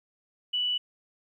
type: tone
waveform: sine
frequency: 2960 Hz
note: F#7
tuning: in tune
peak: -25 dBFS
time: 0.53-0.78 s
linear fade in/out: 10 ms
effects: 11-bit